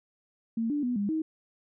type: tone with pitch steps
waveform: sine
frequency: 227.5 / 292.4 / 245.7 / 202.7 / 316.2 Hz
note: A#3 / D4 / B3 / G#3 / D#4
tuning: -42 / -7 / -9 / -42 / +28 cents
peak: -26 dBFS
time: 0.57-1.22 s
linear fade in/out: 5 ms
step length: 130 ms
effects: none